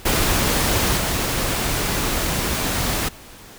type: noise with level steps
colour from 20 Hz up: pink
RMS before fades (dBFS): -19 / -22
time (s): 0.05-3.09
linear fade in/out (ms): 10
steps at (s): 0.97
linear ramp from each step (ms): 5
effects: pink hiss -42 dBFS RMS until 3.58 s